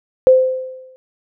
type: tone with exponential decay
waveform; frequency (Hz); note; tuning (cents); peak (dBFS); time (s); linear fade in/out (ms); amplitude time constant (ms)
sine; 517; C5; -21; -3; 0.27-0.96; 0; 150
effects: none